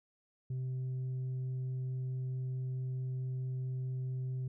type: tone with tanh clipping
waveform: sine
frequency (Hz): 128.9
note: C3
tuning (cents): -26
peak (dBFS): -35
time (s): 0.5-4.48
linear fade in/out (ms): 5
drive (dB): 2
effects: none